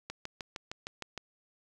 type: click train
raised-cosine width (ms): 0.2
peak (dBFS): -21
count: 8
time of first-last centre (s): 0.1-1.177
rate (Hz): 6.5
effects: none